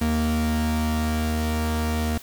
45% pulse tone pair together, 77.52 / 232.3 Hz, D#2 / A#3, -6 / -6 cents, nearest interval octave + perfect fifth, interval 1900 cents, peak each -24 dBFS, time 0.01-2.18 s, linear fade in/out 5 ms, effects white hiss -45 dBFS RMS until 2.22 s

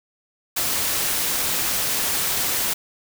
white noise with amplitude modulation, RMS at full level -21 dBFS, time 0.56-2.74 s, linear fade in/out 10 ms, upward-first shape sine, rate 225 Hz, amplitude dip 40%, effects none

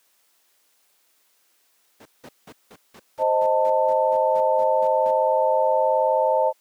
brown noise bursts, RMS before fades -34 dBFS, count 14, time 2-5.11 s, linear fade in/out 5 ms, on 55 ms, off 180 ms
sine chord, A diminished, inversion first, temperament equal with one note detuned, 523.3 / 622.3 / 888.7 Hz, C5 / Eb5 / A5, 0 / 0 / +17 cents, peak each -21 dBFS, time 3.18-6.53 s, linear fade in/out 50 ms
effects white hiss -64 dBFS RMS until 6.6 s + high-pass 300 Hz 12 dB/octave

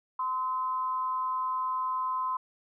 sine tone pair together, 1030 / 1280.3 Hz, C6 / D#6, -28 / +49 cents, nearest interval major third, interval 377 cents, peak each -28 / -38 dBFS, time 0.19-2.37 s, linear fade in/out 5 ms, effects none

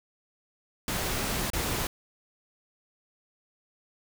pink noise with dropouts, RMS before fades -30 dBFS, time 0.88-1.87 s, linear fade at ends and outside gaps 2 ms, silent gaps 1.502-1.533 s, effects none

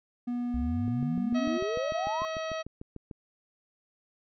triangle tone, 242.9 Hz, B3, 29 cents flat, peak -27 dBFS, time 0.27-1.58 s, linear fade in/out 10 ms
sine exponential sweep, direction up, 62.3 to 1091 Hz, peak -30 dBFS, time 0.54-2.25 s, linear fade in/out 0 ms
click train, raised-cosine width 3 ms, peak -28 dBFS, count 16, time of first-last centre 0.88-3.112 s, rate 6.72 Hz
harmonic tone, 640 Hz, D#5, 49 cents sharp, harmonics 1 / 2 / 3 / 4 / 5 / 6 / 7 / 9, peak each -33 / -39 / -43 / -45 / -47 / -49 / -50 / -52 dBFS, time 1.34-2.63 s, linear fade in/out 20 ms
effects none

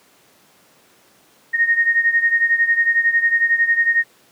sine beating tone pair, 1853 / 1864 Hz, A#6 / A#6, -11 / -1 cents, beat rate 11 Hz, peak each -15 / -19 dBFS, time 1.53-4.04 s, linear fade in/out 20 ms, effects pink hiss -53 dBFS RMS until 4.31 s + high-pass 200 Hz 12 dB/octave

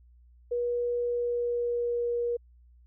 sine tone with pitch glide, 482.1 to 476.6 Hz, B4 to A#4, -42 to +38 cents, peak -26 dBFS, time 0.51-2.37 s, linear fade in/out 10 ms, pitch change -20 cents, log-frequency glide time 0.97-2.12 s, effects added 60 Hz sine -54 dBFS peak until 2.86 s

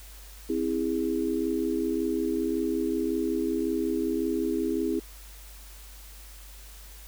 sine chord, C augmented, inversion none, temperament just, 261.6 / 327 / 408.8 Hz, C4 / E4 / G#4, 0 / -14 / -27 cents, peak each -30 / -28 / -30 dBFS, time 0.49-5 s, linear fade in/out 10 ms, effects added 50 Hz sine -45 dBFS peak until 7.07 s + white hiss -50 dBFS RMS until 7.07 s

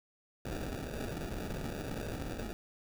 pink noise with sample-and-hold, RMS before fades -39 dBFS, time 0.45-2.53 s, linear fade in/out 2 ms, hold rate 1050 Hz, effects none

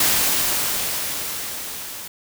white noise with level ramp, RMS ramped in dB -17 to -34 dBFS, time 0-2.08 s, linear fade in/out 5 ms, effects none

